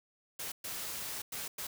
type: noise bursts at uneven times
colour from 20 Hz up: white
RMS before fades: -40 dBFS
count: 4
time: 0.39-0.52 / 0.64-1.22 / 1.32-1.48 / 1.58-1.67 s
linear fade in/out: 5 ms
effects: none